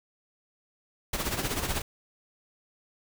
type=noise with tremolo; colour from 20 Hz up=pink; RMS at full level=-28 dBFS; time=1.13-1.82 s; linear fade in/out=5 ms; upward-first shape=sine; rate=16 Hz; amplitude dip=65%; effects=none